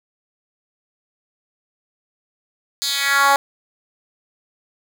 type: tone with high-pass filter sweep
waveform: 10% pulse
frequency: 279 Hz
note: C#4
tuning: 11 cents sharp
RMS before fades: -17 dBFS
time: 2.82-3.36 s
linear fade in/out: 0 ms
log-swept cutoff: 4800 to 730 Hz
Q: 2.2
effects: none